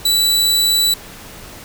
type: tone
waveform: sawtooth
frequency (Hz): 3952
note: B7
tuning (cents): 0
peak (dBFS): -9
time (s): 0.05-0.94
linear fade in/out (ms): 5
effects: pink hiss -36 dBFS RMS until 1.64 s